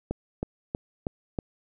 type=click train; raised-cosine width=2 ms; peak=-15 dBFS; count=5; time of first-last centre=0.11-1.388 s; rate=3.13 Hz; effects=none